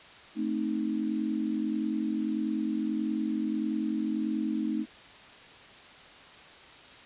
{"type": "chord", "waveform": "sine", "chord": "A diminished", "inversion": "none", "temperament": "equal", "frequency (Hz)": [220, 261.6, 311.1], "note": ["A3", "C4", "Eb4"], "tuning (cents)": [0, 0, 0], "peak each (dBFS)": [-31, -34, -31], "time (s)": [0.35, 4.86], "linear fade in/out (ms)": 50, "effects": ["white hiss -50 dBFS RMS until 7.05 s", "resampled to 8000 Hz"]}